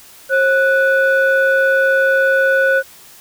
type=tone pair together; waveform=sine; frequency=536.4 / 1480 Hz; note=C5 / F#6; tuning=+43 / 0 cents; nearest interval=octave + tritone; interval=1757 cents; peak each=-12 dBFS; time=0.29-2.83 s; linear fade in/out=50 ms; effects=tanh soft clip ceiling -6 dBFS + white hiss -42 dBFS RMS until 3.2 s